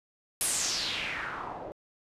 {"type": "noise with low-pass filter sweep", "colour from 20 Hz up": "white", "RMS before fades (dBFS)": -33, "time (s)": [0.41, 1.72], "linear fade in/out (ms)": 0, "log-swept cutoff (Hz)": [11000, 560], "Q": 3.4, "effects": ["resampled to 32000 Hz"]}